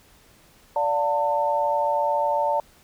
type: tone cluster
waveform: sine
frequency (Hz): 582 / 710 / 897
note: D5 / F5 / A5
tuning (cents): -16 / +28 / +33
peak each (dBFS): -24 / -29 / -22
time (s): 0.76-2.6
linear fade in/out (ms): 2
effects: pink hiss -55 dBFS RMS until 2.83 s